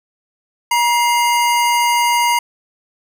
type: tone pair together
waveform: square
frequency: 952.5 / 2093 Hz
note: A#5 / C7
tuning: +37 / 0 cents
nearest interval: octave + major second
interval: 1363 cents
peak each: -14 / -20 dBFS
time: 0.71-2.39 s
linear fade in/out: 5 ms
effects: none